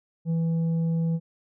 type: tone with tanh clipping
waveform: triangle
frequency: 164.81 Hz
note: E3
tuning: in tune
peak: -23 dBFS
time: 0.25-1.2 s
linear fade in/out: 50 ms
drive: 9 dB
effects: none